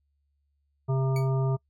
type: harmonic tone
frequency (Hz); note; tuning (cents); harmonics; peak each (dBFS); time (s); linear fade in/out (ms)
133.1; C3; +30; 1 / 3 / 5 / 7 / 9; -23 / -33 / -37 / -40 / -42; 0.88-1.57; 20
type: tone with exponential decay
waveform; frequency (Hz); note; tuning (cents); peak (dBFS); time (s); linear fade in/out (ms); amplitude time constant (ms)
sawtooth; 2266; C#7; +37; -32; 1.16-1.31; 2; 31
effects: noise-tail reverb RT60 0.1 s tail -26 dB re dry + added 71 Hz sine -70 dBFS peak until 1.69 s